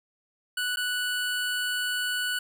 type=tone with dropouts; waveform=25% pulse; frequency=1480 Hz; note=F#6; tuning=in tune; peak=-23 dBFS; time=0.57-2.39 s; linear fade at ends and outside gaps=5 ms; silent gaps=0.76-0.77 s; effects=none